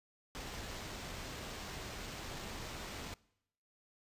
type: noise with sample-and-hold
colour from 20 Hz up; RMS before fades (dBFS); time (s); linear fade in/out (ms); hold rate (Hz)
pink; -45; 0.35-3.14; 0; 11025
effects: noise-tail reverb RT60 0.8 s tail -23 dB re dry + resampled to 32000 Hz